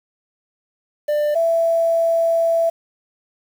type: tone pair in turn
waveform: triangle / sine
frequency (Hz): 594 / 664.6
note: D5 / E5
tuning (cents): +20 / +14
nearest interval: major second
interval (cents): 194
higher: second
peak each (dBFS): -14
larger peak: neither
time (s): 1.08-1.35 / 1.35-2.7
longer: second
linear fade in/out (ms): 10
effects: 7-bit